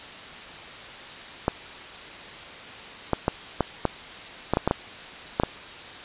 clicks, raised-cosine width 1 ms, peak -6 dBFS, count 11, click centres 1.481 / 3.133 / 3.281 / 3.607 / 3.853 / 4.536 / 4.571 / 4.676 / 4.711 / 5.399 / 5.435 s, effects white hiss -40 dBFS RMS until 6.04 s + resampled to 8000 Hz

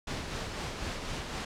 pink noise with tremolo, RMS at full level -35 dBFS, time 0.07-1.45 s, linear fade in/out 5 ms, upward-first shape sine, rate 4 Hz, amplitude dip 35%, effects low-pass 6000 Hz 12 dB/octave

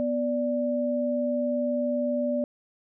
sine tone pair together, 246.4 / 586 Hz, B3 / D5, -4 / -4 cents, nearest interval octave + minor third, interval 1500 cents, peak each -27 / -26 dBFS, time 0-2.44 s, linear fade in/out 0 ms, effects none

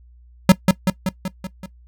square tone with echo, 186.7 Hz, F#3, 16 cents sharp, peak -6 dBFS, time 0.49-0.52 s, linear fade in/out 2 ms, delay 190 ms, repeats 6, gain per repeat -4 dB, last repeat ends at 1.66 s, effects noise-tail reverb RT60 0.1 s tail -18 dB re dry + added 60 Hz sine -45 dBFS peak until 1.87 s

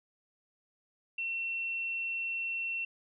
sine tone, 2710 Hz, E7, 47 cents sharp, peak -32 dBFS, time 1.18-2.85 s, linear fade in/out 5 ms, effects none

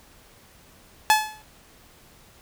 sawtooth tone with exponential decay, 860 Hz, A5, 40 cents flat, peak -8 dBFS, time 1.1-1.42 s, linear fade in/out 0 ms, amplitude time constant 69 ms, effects pink hiss -53 dBFS RMS until 2.41 s

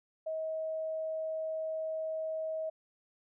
sine tone, 636 Hz, D#5, 38 cents sharp, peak -33 dBFS, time 0.26-2.7 s, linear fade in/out 10 ms, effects none

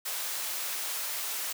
white high-pass noise, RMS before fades -34 dBFS, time 0.05-1.53 s, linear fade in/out 10 ms, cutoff 570 Hz, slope 12 dB/octave, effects none

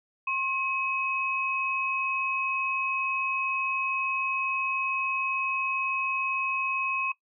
sine tone pair together, 1070.9 / 2547 Hz, C6 / D#7, +40 / +40 cents, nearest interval octave + minor third, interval 1500 cents, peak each -30 / -28 dBFS, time 0.27-7.12 s, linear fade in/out 5 ms, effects noise-tail reverb RT60 0.1 s tail -18 dB re dry

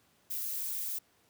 violet noise, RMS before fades -36 dBFS, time 0.3-0.99 s, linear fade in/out 10 ms, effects pink hiss -68 dBFS RMS until 1.29 s + high-pass 100 Hz 12 dB/octave

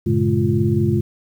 sine tone cluster, 98.1 / 116.2 / 141.5 / 211.5 / 347.8 Hz, G2 / A#2 / C#3 / G#3 / F4, +2 / -5 / +36 / +32 / -7 cents, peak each -21 dBFS, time 0.06-1.01 s, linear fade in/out 10 ms, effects 8-bit

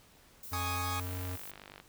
violet noise, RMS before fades -46 dBFS, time 0.43-1.51 s, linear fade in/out 2 ms
square tone with pitch glide, 88.6 to 90.83 Hz, F2 to F#2, +25 to -32 cents, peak -37 dBFS, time 0.51-1.37 s, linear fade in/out 20 ms, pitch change +43 cents, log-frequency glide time 0.68-1.19 s
sawtooth chord, Ab suspended fourth, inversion none, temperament equal, 830.6 / 1108.7 / 1244.5 Hz, Ab5 / Db6 / Eb6, 0 / 0 / 0 cents, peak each -35 / -37 / -34 dBFS, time 0.53-1 s, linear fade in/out 2 ms
click train, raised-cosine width 0.3 ms, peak -31 dBFS, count 37, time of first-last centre 1.07-1.8 s, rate 49.3 Hz
effects pink hiss -61 dBFS RMS until 1.88 s

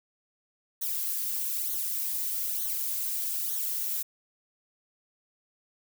violet noise with flanger, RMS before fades -31 dBFS, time 0.81-4.03 s, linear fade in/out 10 ms, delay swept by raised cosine 0.39 to 3.49 ms, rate 1.1 Hz, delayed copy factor -0.8, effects none

